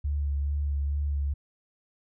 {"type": "tone with vibrato", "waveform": "sine", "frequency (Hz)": 71.6, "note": "D2", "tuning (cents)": -43, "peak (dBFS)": -25, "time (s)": [0.04, 1.34], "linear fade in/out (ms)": 10, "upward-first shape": "sine", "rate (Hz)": 2.3, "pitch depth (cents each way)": 24, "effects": []}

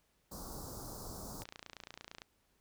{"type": "band-stop noise", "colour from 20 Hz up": "pink", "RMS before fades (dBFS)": -46, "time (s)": [0.31, 1.44], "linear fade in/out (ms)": 10, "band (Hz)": [1300, 4500], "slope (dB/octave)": 48}
{"type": "click train", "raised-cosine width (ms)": 0.2, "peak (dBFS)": -29, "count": 24, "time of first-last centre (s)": [1.42, 2.219], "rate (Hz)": 28.8}
{"effects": ["pink hiss -75 dBFS RMS until 2.6 s"]}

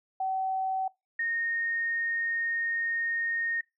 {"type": "tone pair in turn", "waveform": "sine", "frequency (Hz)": [761, 1849.1], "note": ["F#5", "A#6"], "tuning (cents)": [48, -15], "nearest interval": "octave + minor third", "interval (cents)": 1537, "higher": "second", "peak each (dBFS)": -27, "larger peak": "neither", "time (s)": [[0.2, 0.88], [1.19, 3.61]], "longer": "second", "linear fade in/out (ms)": 5, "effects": ["noise-tail reverb RT60 0.2 s tail -22 dB re dry"]}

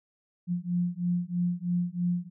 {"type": "beating tone pair", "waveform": "sine", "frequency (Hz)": [174.61, 177.71], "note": ["F3", "F3"], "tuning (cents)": [0, 30], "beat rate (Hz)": 3.1, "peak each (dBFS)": -29, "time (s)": [0.47, 2.3], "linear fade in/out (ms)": 50, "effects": []}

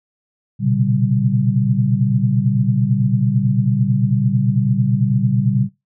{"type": "tone cluster", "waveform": "sine", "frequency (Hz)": [118.8, 127.8, 141.1, 194.5], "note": ["A#2", "C3", "C#3", "G3"], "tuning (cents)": [33, -40, 31, -13], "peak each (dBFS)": -19, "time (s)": [0.59, 5.69], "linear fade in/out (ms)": 50, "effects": ["noise-tail reverb RT60 0.2 s tail -20 dB re dry"]}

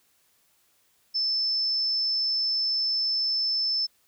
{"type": "tone", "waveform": "sine", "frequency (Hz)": 5274, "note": "E8", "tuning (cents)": 0, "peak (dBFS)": -23, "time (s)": [1.14, 3.87], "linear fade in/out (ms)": 20, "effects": ["white hiss -66 dBFS RMS until 4.07 s"]}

